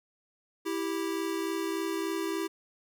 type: tone pair together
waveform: square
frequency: 328.6 / 392 Hz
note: E4 / G4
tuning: -5 / 0 cents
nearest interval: minor third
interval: 305 cents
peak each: -33 / -34 dBFS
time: 0.65-2.48 s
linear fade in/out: 20 ms
effects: none